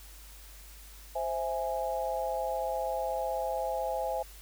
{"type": "chord", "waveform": "sine", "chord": "C augmented", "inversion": "none", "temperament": "equal", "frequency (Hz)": [523.3, 659.3, 830.6], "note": ["C5", "E5", "G#5"], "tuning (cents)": [0, 0, 0], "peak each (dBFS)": -34, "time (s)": [1.15, 4.23], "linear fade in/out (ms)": 10, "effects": ["added 50 Hz sine -49 dBFS peak until 4.41 s", "white hiss -53 dBFS RMS until 4.41 s"]}